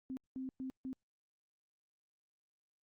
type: tone bursts at uneven times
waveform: sine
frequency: 261.6 Hz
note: C4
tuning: in tune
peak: -39 dBFS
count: 4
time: 0.1-0.17 / 0.36-0.49 / 0.6-0.7 / 0.85-0.93 s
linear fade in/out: 0 ms
effects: Opus 48 kbps